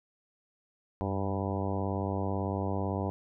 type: harmonic tone with a mistuned harmonic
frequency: 98 Hz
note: G2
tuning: in tune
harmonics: 1 / 2 / 3 / 4 / 5 / 6 / 7 / 8 / 9 / 10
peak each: -33 / -36 / -38 / -39 / -40 / -41 / -41 / -42 / -43 / -43 dBFS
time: 1.01-3.1 s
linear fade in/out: 0 ms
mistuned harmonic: 1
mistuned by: -83 cents
effects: none